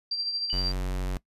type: tone with tremolo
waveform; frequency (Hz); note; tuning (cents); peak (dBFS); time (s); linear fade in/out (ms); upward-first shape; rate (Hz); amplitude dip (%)
sine; 4716; D8; +6; -25; 0.11-0.72; 5; triangle; 13; 55
type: tone with exponential decay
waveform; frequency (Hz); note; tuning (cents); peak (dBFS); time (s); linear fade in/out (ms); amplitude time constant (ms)
sine; 2960; F#7; 0; -33; 0.5-0.77; 0; 57
type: tone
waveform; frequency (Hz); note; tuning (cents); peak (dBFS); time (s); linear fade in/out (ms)
square; 46.25; F#1; 0; -28; 0.53-1.17; 0
effects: noise-tail reverb RT60 0.1 s tail -21 dB re dry + resampled to 32000 Hz